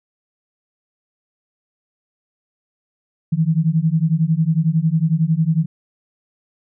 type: beating tone pair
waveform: sine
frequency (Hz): 155.56 / 166.56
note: D#3 / E3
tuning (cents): 0 / +18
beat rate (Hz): 11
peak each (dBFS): -17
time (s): 3.32-5.66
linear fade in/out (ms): 10
effects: none